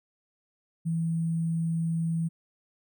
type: tone with sample-and-hold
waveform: sine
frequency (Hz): 164.81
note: E3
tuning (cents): 0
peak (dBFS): -25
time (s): 0.85-2.29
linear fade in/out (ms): 20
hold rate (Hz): 8820
effects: none